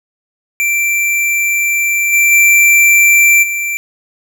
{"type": "tone with level steps", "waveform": "square", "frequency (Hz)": 2349, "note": "D7", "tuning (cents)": 0, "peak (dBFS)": [-12, -8, -6, -16], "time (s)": [0.6, 3.77], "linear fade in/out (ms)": 0, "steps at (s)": [2.12, 2.31, 3.42], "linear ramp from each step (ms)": 20, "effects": []}